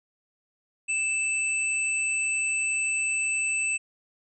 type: tone pair together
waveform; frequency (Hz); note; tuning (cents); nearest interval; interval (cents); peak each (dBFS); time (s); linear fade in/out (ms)
sine; 2637 / 8029; E7 / B8; 0 / +28; octave + perfect fifth; 1928; -25 / -30; 0.88-3.78; 20
effects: none